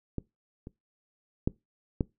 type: clicks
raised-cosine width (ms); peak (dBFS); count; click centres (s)
3; -19 / -28 / -12 / -13; 4; 0.183 / 0.671 / 1.475 / 2.008
effects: noise-tail reverb RT60 0.2 s tail -22 dB re dry